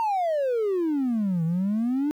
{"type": "exponential two-way sweep", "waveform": "triangle", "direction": "down then up", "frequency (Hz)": [928, 159.6, 304.4], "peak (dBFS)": -19, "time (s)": [0, 2.11], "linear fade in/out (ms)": 0, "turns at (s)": 1.44, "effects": ["tanh soft clip ceiling -17 dBFS", "10-bit"]}